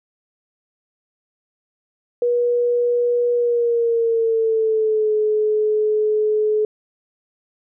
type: tone with pitch glide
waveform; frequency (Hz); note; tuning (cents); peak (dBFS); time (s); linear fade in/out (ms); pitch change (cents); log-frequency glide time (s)
sine; 482.5 to 427.4; B4 to G#4; -40 to +50; -15; 2.22-6.65; 2; -210; 3.33-5.13
effects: none